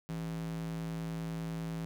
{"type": "tone with high-pass filter", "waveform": "square", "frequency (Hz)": 55, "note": "A1", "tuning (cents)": 0, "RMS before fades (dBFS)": -38, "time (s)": [0.09, 1.85], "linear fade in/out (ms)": 0, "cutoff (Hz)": 140, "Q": 3.3, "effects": []}